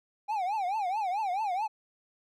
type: tone with vibrato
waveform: triangle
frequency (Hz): 794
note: G5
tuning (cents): +22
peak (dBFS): -26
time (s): 0.28-1.68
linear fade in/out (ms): 20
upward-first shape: triangle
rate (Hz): 4.6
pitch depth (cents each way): 230
effects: none